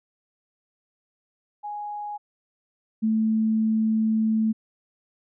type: tone pair in turn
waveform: sine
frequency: 830.6 / 220 Hz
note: G#5 / A3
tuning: 0 / 0 cents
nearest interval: octave + major seventh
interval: 2300 cents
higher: first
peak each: -30 / -19 dBFS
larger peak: second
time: 1.63-2.18 / 3.02-4.53 s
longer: second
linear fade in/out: 20 ms
effects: none